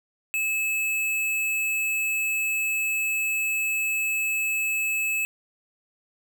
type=tone; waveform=square; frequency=2600 Hz; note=E7; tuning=24 cents flat; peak=-24 dBFS; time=0.34-5.25 s; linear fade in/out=0 ms; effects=none